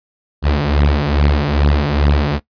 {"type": "beating tone pair", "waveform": "sawtooth", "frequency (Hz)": [71.3, 73.7], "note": ["C#2", "D2"], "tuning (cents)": [49, 7], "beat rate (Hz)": 2.4, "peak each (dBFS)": -11, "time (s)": [0.42, 2.4], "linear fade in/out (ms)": 50, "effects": ["noise-tail reverb RT60 0.1 s tail -19 dB re dry", "resampled to 11025 Hz"]}